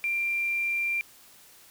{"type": "tone with quantisation", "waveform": "sine", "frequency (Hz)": 2373, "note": "D7", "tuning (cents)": 17, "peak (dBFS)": -25, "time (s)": [0.04, 1.01], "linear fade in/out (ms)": 0, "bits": 8, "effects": ["white hiss -54 dBFS RMS until 1.7 s"]}